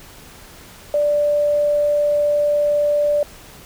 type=tone; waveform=sine; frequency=587.3 Hz; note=D5; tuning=in tune; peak=-14 dBFS; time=0.94-3.23 s; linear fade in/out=2 ms; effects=pink hiss -42 dBFS RMS until 3.65 s